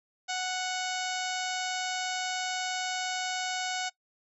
harmonic tone, 739 Hz, F#5, 2 cents flat, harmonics 1 / 2 / 3 / 4 / 5 / 6 / 7 / 8 / 9 / 10, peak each -34 / -37 / -39 / -40 / -41 / -42 / -42 / -43 / -44 / -44 dBFS, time 0.28-3.9 s, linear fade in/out 20 ms, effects noise-tail reverb RT60 0.1 s tail -21 dB re dry

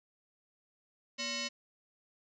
sine tone with frequency modulation, 1052 Hz, C6, 9 cents sharp, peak -34 dBFS, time 1.18-1.49 s, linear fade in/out 20 ms, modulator 812 Hz, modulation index 6.1, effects none

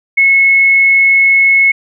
sine tone, 2187 Hz, C#7, 24 cents flat, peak -5 dBFS, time 0.17-1.72 s, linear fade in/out 10 ms, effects none

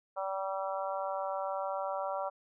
harmonic tone, 192.8 Hz, G3, 28 cents flat, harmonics 3 / 4 / 5 / 6 / 7, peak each -36 / -38 / -40 / -42 / -43 dBFS, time 0.16-2.3 s, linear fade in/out 20 ms, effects none

